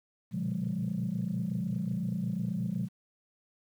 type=tone cluster; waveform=sine; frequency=120.2 / 125.8 / 145 / 178.1 / 206.2 Hz; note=B2 / B2 / D3 / F3 / G#3; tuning=-46 / +32 / -22 / +34 / -12 cents; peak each=-38 / -40 / -39 / -32 / -34 dBFS; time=0.31-2.89 s; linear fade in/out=50 ms; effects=tanh soft clip ceiling -23 dBFS + 10-bit